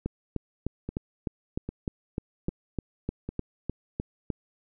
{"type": "two click trains", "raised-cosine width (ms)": 3, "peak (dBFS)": [-16, -20], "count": [15, 4], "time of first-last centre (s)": [[0.06, 4.302], [0.89, 3.29]], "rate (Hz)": [3.3, 1.25], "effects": []}